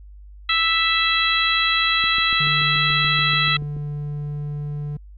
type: harmonic tone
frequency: 659.3 Hz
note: E5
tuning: in tune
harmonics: 2 / 3 / 4 / 5 / 6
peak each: -23 / -23 / -23 / -23 / -23 dBFS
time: 0.49-3.57 s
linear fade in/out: 5 ms
type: click train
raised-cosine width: 3 ms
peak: -24 dBFS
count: 13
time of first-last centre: 2.04-3.767 s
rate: 6.95 Hz
type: tone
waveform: triangle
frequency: 146.83 Hz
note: D3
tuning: in tune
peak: -23 dBFS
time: 2.4-4.97 s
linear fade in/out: 5 ms
effects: added 50 Hz sine -39 dBFS peak until 5.17 s